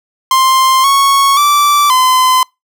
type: tone with pitch steps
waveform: 45% pulse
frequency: 1049 / 1105 / 1165 / 1024 Hz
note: C6 / C#6 / D6 / C6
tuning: +4 / -6 / -14 / -38 cents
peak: -7 dBFS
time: 0.31-2.43 s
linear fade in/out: 2 ms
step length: 530 ms
effects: noise-tail reverb RT60 0.2 s tail -26 dB re dry